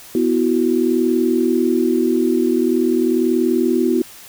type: chord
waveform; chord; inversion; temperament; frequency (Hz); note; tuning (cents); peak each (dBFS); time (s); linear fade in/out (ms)
sine; B suspended fourth; none; equal with one note detuned; 247.8 / 329.6 / 370; B3 / E4 / F#4; +6 / 0 / 0; -18; 0.15-4.02; 2
effects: white hiss -40 dBFS RMS until 4.28 s